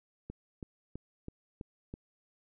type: click train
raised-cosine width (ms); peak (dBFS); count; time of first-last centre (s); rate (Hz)
3; -28; 6; 0.3-1.939; 3.05
effects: none